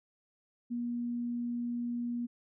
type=tone; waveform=sine; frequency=239.4 Hz; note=A#3; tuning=46 cents sharp; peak=-32 dBFS; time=0.7-2.27 s; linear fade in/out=20 ms; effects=none